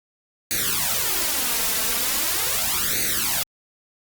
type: noise with flanger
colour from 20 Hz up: white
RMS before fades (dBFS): -23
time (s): 0.51-3.43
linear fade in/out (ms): 0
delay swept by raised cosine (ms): 0.47 to 4.57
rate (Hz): 0.4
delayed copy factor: +1
effects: Opus 48 kbps